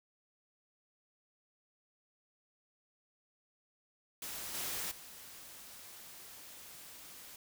white noise with level steps, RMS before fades -43 / -39 / -52 dBFS, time 4.22-7.36 s, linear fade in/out 2 ms, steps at 4.54 / 4.91 s, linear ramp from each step 5 ms, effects none

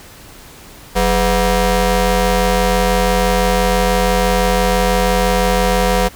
20% pulse ring-modulated tone, 229 Hz, A#3, 31 cents flat, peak -4 dBFS, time 0.95-6.09 s, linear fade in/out 20 ms, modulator 272 Hz, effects pink hiss -39 dBFS RMS until 6.15 s

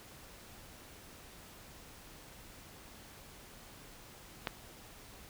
click, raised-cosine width 0.3 ms, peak -17 dBFS, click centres 4.472 s, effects pink hiss -54 dBFS RMS until 5.29 s

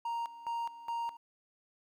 triangle tone with tremolo, 932.3 Hz, A#5, in tune, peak -31 dBFS, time 0.05-1.17 s, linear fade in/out 5 ms, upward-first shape square, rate 2.4 Hz, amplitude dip 80%, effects 12-bit

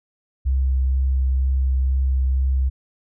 sine tone with vibrato, 65.7 Hz, C2, 8 cents sharp, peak -16 dBFS, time 0.45-2.7 s, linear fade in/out 20 ms, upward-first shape triangle, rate 2.1 Hz, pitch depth 14 cents each way, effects none

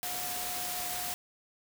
sine tone in noise, 720 Hz, F#5, 47 cents flat, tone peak -41 dBFS, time 0.03-1.14 s, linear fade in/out 0 ms, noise white, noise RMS -36 dBFS, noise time 0.03-1.14 s, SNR -8 dB, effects none

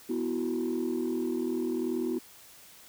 sine chord, B suspended fourth, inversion none, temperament equal, 246.9 / 329.6 / 370 Hz, B3 / E4 / F#4, 0 / 0 / 0 cents, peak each -31 dBFS, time 0.09-2.19 s, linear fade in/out 10 ms, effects tanh soft clip ceiling -23 dBFS + white hiss -53 dBFS RMS until 2.88 s

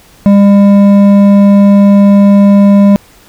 sine tone with hard clipping, 200.8 Hz, G3, 42 cents sharp, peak -3 dBFS, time 0.26-2.96 s, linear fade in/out 0 ms, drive 8 dB, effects pink hiss -41 dBFS RMS until 3.28 s

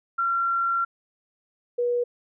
sine tone pair in turn, 1369 / 484 Hz, F6 / B4, -35 / -35 cents, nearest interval octave + tritone, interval 1800 cents, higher first, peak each -21 dBFS, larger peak neither, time 0.18-0.85 / 1.78-2.04 s, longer first, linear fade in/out 10 ms, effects none

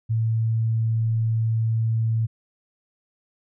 sine tone, 112.6 Hz, A2, 40 cents sharp, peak -19 dBFS, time 0.09-2.27 s, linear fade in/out 20 ms, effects none

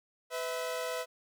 sawtooth tone pair together, 501.4 / 650 Hz, B4 / E5, +26 / -24 cents, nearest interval major third, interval 450 cents, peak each -32 / -33 dBFS, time 0.3-1.06 s, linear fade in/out 50 ms, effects none

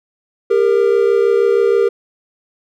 triangle tone pair together, 399.9 / 466.2 Hz, G4 / A#4, +35 / 0 cents, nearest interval minor third, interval 265 cents, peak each -11 dBFS, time 0.5-1.89 s, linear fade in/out 10 ms, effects none

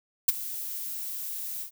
violet noise with ADSR envelope, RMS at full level -17 dBFS, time 0.28-1.71 s, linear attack 8 ms, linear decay 19 ms, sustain -18 dB, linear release 93 ms, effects none

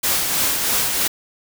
white noise with tremolo, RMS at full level -18 dBFS, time 0.03-1.08 s, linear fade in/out 10 ms, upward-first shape triangle, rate 3.1 Hz, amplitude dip 40%, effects none

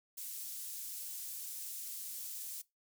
pink high-pass noise, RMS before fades -44 dBFS, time 0.17-2.62 s, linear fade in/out 10 ms, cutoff 8700 Hz, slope 12 dB/octave, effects noise-tail reverb RT60 0.2 s tail -21 dB re dry

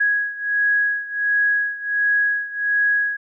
sine beating tone pair, 1661.2 / 1662.6 Hz, G#6 / G#6, 0 / +1 cents, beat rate 1.4 Hz, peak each -19 / -22 dBFS, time 0-3.17 s, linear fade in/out 10 ms, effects none

